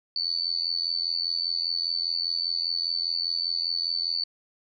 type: tone with amplitude modulation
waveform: sine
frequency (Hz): 4502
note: C#8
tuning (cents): +26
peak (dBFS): -21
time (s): 0.16-4.24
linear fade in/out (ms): 2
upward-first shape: sine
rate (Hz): 85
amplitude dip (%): 90
effects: none